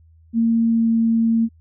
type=tone with pitch glide; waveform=sine; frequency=228.9 to 227.5 Hz; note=A#3 to A#3; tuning=-31 to -42 cents; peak=-14 dBFS; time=0.33-1.49 s; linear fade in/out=50 ms; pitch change=-11 cents; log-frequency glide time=0.67-0.89 s; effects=added 81 Hz sine -48 dBFS peak until 1.6 s